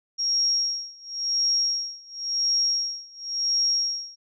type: tone with tremolo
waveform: sine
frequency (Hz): 5588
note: F8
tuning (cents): 0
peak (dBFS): -19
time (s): 0.18-4.16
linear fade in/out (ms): 20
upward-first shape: sine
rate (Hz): 0.94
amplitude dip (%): 95
effects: none